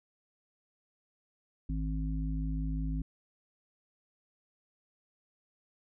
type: harmonic tone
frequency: 52.8 Hz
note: G#1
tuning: 29 cents sharp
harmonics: 1 / 3 / 5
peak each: -32 / -37 / -39 dBFS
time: 1.69-3.02 s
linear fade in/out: 5 ms
effects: none